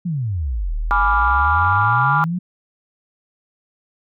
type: exponential two-way sweep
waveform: sine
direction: down then up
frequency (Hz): 185 to 36.71 to 185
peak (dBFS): -19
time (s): 0.05-2.39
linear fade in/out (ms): 10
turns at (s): 0.75
type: chord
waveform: sine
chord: G# diminished seventh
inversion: none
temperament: equal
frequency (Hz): 830.6 / 987.8 / 1174.7 / 1396.9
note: G#5 / B5 / D6 / F6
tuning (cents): 0 / 0 / 0 / 0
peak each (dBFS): -20 / -20 / -18 / -18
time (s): 0.91-2.24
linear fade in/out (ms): 0
effects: tanh soft clip ceiling -4 dBFS